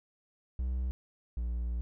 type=tone pair in turn; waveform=triangle; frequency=63.1 / 59.15 Hz; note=B1 / A#1; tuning=+38 / +26 cents; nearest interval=minor second; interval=112 cents; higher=first; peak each=-28 / -29 dBFS; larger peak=first; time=0.59-0.91 / 1.37-1.81 s; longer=second; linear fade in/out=0 ms; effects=none